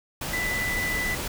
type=tone in noise; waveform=sine; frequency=1990 Hz; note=B6; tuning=13 cents sharp; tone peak=-26 dBFS; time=0.33-1.15 s; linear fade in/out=5 ms; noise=pink; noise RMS=-31 dBFS; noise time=0.21-1.28 s; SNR=+2 dB; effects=none